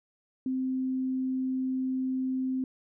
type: tone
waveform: sine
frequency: 260 Hz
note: C4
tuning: 11 cents flat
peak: -27 dBFS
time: 0.46-2.64 s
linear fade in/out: 2 ms
effects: none